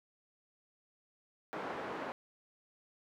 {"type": "band-pass noise", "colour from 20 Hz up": "pink", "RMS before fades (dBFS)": -41, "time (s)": [1.53, 2.12], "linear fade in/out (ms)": 0, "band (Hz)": [350, 1400], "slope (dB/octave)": 12, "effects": []}